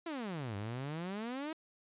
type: exponential two-way sweep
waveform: sawtooth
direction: down then up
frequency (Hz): 349.9 to 97.4 to 325.6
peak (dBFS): -34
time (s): 0.06-1.53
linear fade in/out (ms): 5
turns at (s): 0.56
effects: resampled to 8000 Hz